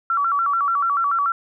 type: tone with vibrato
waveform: sine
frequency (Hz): 1244.5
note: D#6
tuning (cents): 0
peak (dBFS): -17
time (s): 0.1-1.32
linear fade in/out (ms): 2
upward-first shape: square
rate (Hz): 6.9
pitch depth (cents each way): 150
effects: none